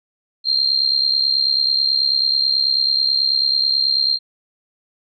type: tone with amplitude modulation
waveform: sine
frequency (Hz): 4186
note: C8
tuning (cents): 0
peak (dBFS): -11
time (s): 0.44-4.19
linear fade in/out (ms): 50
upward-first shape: sine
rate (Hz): 69.2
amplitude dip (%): 75
effects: none